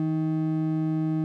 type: ring-modulated tone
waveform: triangle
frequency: 236.7 Hz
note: A#3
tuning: 27 cents sharp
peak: -18 dBFS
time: 0-1.24 s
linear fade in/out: 0 ms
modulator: 76.5 Hz
effects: none